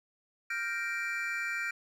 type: chord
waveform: triangle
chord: G minor seventh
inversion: third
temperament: equal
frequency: 1396.9 / 1568 / 1864.7 / 2349 Hz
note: F6 / G6 / Bb6 / D7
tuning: 0 / 0 / 0 / 0 cents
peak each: -36 / -37 / -37 / -34 dBFS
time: 0.5-1.71 s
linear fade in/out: 5 ms
effects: none